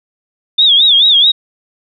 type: tone with vibrato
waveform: sine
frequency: 3520 Hz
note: A7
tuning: in tune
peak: -5 dBFS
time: 0.58-1.32 s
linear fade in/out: 10 ms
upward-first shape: sine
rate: 4.6 Hz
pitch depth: 150 cents each way
effects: none